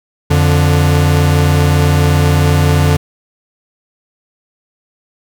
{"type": "tone pair together", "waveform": "45% pulse", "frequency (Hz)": [87.31, 147.05], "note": ["F2", "D3"], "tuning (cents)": [0, 3], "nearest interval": "major sixth", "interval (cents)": 903, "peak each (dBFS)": -11, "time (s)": [0.3, 2.97], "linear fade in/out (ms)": 10, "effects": []}